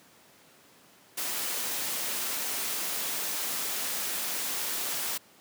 white noise, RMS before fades -32 dBFS, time 1.17-5.18 s, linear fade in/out 10 ms, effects pink hiss -57 dBFS RMS until 5.4 s + high-pass 200 Hz 12 dB/octave

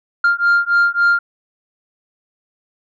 sine beating tone pair, 1396.9 / 1400.5 Hz, F6 / F6, 0 / +4 cents, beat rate 3.6 Hz, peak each -13 dBFS, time 0.24-1.19 s, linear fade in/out 5 ms, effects tanh soft clip ceiling -8 dBFS

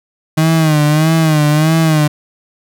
35% pulse tone with vibrato, 155.56 Hz, D#3, in tune, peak -7 dBFS, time 0.37-2.08 s, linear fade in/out 10 ms, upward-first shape sine, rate 1.6 Hz, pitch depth 80 cents each way, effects none

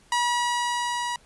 sawtooth tone with level ramp, 965 Hz, B5, 40 cents flat, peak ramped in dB -17 to -23 dBFS, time 0.12-1.16 s, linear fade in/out 2 ms, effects pink hiss -57 dBFS RMS until 1.25 s + resampled to 24000 Hz

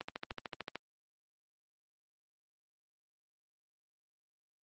click train, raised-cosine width 0.3 ms, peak -22 dBFS, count 11, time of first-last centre 0.01-0.756 s, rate 13.4 Hz, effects high-pass 150 Hz 12 dB/octave + Opus 24 kbps

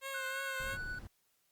10% pulse tone with vibrato, 535 Hz, C5, 38 cents sharp, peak -31 dBFS, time 0.01-0.78 s, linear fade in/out 50 ms, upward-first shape triangle, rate 3 Hz, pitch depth 36 cents each way
triangle tone with tremolo, 1485 Hz, F#6, 6 cents sharp, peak -36 dBFS, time 0.14-0.99 s, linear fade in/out 5 ms, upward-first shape triangle, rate 9.4 Hz, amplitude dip 35%
brown noise, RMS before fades -46 dBFS, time 0.6-1.07 s, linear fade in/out 2 ms
effects white hiss -75 dBFS RMS until 1.51 s + Opus 48 kbps

